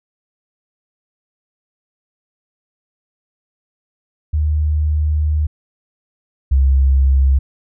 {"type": "tone pair in turn", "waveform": "sine", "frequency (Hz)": [76, 67.21], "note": ["D#2", "C2"], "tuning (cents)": [-40, 47], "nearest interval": "major second", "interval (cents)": 213, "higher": "first", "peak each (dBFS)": [-13, -9], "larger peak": "second", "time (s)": [[4.33, 5.47], [6.51, 7.39]], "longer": "first", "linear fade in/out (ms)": 10, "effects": []}